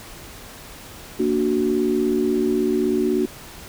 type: chord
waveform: sine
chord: Bb augmented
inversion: none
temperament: equal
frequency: 233.1 / 293.7 / 370 Hz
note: Bb3 / D4 / F#4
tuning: 0 / 0 / 0 cents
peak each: -23 / -23 / -20 dBFS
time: 1.19-3.26 s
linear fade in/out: 10 ms
effects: pink hiss -40 dBFS RMS until 3.68 s